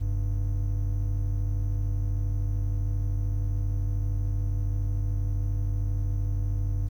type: tone pair together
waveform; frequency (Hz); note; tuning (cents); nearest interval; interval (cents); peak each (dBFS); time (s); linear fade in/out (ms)
triangle; 45.09 / 98; F#1 / G2; -44 / 0; octave + minor second; 1344; -25; 0-6.89; 20
effects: 10-bit